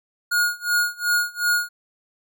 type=tone with tremolo; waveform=square; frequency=1437 Hz; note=F6; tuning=49 cents sharp; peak=-17 dBFS; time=0.31-1.69 s; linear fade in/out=10 ms; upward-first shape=sine; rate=2.7 Hz; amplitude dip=95%; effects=none